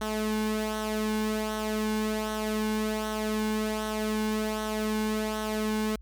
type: tone with flanger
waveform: sawtooth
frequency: 215.7 Hz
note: A3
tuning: 34 cents flat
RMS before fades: -29 dBFS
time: 0.01-5.96 s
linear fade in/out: 5 ms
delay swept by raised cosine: 0.41 to 1.61 ms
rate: 1.3 Hz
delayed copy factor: -0.55
effects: added 53 Hz sine -44 dBFS peak until 6.01 s + MP3 96 kbps